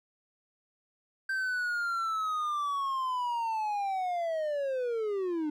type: linear sweep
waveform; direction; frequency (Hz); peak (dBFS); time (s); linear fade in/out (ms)
triangle; down; 1568 to 293.7; -27; 1.29-5.5; 5
effects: none

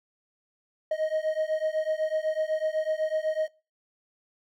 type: beating tone pair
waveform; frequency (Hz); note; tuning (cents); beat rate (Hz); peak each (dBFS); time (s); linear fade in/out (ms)
triangle; 622.3 / 630.3; D#5 / D#5; 0 / +22; 8; -26 / -27; 0.91-3.48; 5
effects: noise-tail reverb RT60 0.3 s tail -21 dB re dry

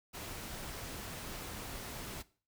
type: noise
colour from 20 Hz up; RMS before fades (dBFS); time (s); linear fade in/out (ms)
pink; -44; 0.13-2.23; 20
effects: noise-tail reverb RT60 0.4 s tail -19 dB re dry

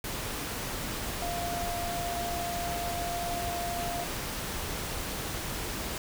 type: tone in noise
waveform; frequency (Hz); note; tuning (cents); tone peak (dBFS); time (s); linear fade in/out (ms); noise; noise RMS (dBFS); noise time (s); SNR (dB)
sine; 695; F5; -9; -33; 1.22-4.04; 2; pink; -35; 0.04-5.98; -1
effects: none

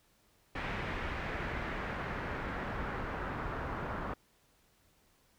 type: noise with low-pass filter sweep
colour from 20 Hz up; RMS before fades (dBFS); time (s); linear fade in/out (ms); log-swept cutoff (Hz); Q
pink; -38; 0.55-4.14; 5; 2200 to 1300; 1.6
effects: pink hiss -69 dBFS RMS until 5.38 s

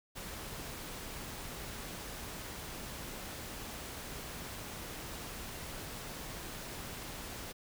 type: noise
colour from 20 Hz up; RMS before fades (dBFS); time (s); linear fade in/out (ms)
pink; -44; 0.15-7.53; 20
effects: none

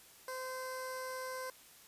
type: tone with notch filter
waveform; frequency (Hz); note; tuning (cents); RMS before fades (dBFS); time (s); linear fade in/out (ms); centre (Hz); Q
15% pulse; 516; C5; -24; -42; 0.28-1.5; 2; 2800; 1
effects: white hiss -59 dBFS RMS until 1.87 s + resampled to 32000 Hz

